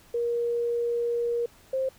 sine tone pair in turn, 472.9 / 527.5 Hz, A#4 / C5, +25 / +14 cents, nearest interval major second, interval 189 cents, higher second, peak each -24 dBFS, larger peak neither, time 0.14-1.46 / 1.73-1.89 s, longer first, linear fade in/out 5 ms, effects pink hiss -56 dBFS RMS until 1.98 s

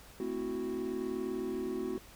triangle chord, F# half-diminished seventh, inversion first, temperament equal with one note detuned, 222.3 / 261.6 / 329.6 / 370 Hz, A3 / C4 / E4 / F#4, +18 / 0 / 0 / 0 cents, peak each -40 / -38 / -39 / -34 dBFS, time 0.2-1.98 s, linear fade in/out 2 ms, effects added 50 Hz sine -60 dBFS peak until 2.15 s + pink hiss -55 dBFS RMS until 2.15 s

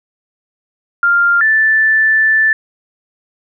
sine tone pair in turn, 1396.9 / 1760 Hz, F6 / A6, 0 / 0 cents, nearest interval major third, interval 400 cents, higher second, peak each -8 dBFS, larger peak neither, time 1.03-1.41 / 1.41-2.53 s, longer second, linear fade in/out 2 ms, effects none

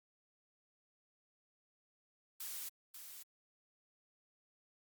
blue noise with echo, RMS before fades -44 dBFS, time 2.4-2.69 s, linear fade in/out 5 ms, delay 540 ms, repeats 1, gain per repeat -7 dB, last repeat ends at 3.23 s, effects Opus 48 kbps

